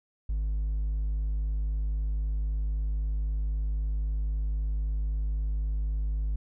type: tone with hard clipping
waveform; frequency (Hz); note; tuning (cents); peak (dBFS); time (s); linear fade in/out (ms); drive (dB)
sine; 51.91; G#1; 0; -27; 0.29-6.36; 5; 2
effects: none